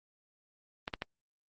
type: clicks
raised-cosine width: 0.3 ms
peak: -18 dBFS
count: 3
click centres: 0.879 / 0.938 / 1.021 s
effects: Opus 32 kbps